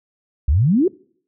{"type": "exponential sweep", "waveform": "sine", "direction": "up", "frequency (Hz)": [61.74, 402.6], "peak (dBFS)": -12, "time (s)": [0.48, 0.88], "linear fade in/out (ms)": 5, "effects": ["noise-tail reverb RT60 0.6 s tail -26 dB re dry"]}